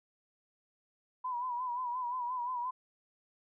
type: tone with vibrato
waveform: sine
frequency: 987.8 Hz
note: B5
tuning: in tune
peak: -33 dBFS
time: 1.24-2.71 s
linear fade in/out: 10 ms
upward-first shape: sine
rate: 5.7 Hz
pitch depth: 65 cents each way
effects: none